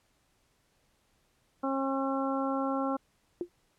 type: harmonic tone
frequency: 270 Hz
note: C#4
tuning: 45 cents flat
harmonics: 1 / 2 / 3 / 4 / 5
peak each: -31 / -34 / -36 / -37 / -38 dBFS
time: 1.63-2.97 s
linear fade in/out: 10 ms
type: tone with exponential decay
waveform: sine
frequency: 350.4 Hz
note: F4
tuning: 6 cents sharp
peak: -26 dBFS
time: 3.41-3.49 s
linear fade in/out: 1 ms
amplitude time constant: 17 ms
effects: pink hiss -71 dBFS RMS until 3.78 s + low-pass 12000 Hz 12 dB/octave